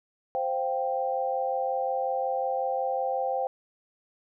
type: chord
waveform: sine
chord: C suspended fourth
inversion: none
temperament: equal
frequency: 523.3 / 698.5 / 784 Hz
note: C5 / F5 / G5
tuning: 0 / 0 / 0 cents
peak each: -29 / -33 / -29 dBFS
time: 0.35-3.47 s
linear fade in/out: 0 ms
effects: none